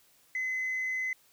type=tone; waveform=sine; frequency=2036 Hz; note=C7; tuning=48 cents flat; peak=-28 dBFS; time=0.35-1.13 s; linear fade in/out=2 ms; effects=tanh soft clip ceiling -27 dBFS + white hiss -64 dBFS RMS until 1.32 s